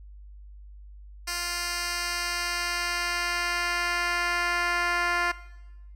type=tone with band-pass filter sweep; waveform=10% pulse; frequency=349.2 Hz; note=F4; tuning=in tune; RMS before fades=-28 dBFS; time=1.27-5.32 s; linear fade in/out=10 ms; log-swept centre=6000 to 1700 Hz; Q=0.75; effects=noise-tail reverb RT60 1.0 s tail -18 dB re dry + added 50 Hz sine -43 dBFS peak until 5.95 s